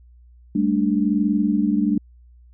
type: chord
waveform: sine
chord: G suspended second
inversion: none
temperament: equal with one note detuned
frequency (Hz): 198.96 / 220 / 293.7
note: G3 / A3 / D4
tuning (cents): +26 / 0 / 0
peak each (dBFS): -21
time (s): 0.55-1.98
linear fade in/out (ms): 5
effects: added 60 Hz sine -46 dBFS peak until 2.53 s